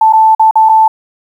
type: tone with dropouts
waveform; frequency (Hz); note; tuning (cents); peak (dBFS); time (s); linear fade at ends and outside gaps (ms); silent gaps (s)
sine; 880; A5; 0; -3; 0.01-0.88; 5; 0.126-0.133 / 0.35-0.395 / 0.511-0.555 / 0.69-0.693
effects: 7-bit